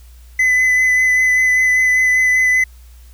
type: tone with vibrato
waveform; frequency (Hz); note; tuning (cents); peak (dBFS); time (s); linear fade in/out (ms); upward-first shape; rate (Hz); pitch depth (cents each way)
triangle; 2014; B6; +33; -9; 0.39-2.64; 5; sine; 5.1; 14
effects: added 60 Hz sine -38 dBFS peak until 3.13 s + white hiss -52 dBFS RMS until 3.13 s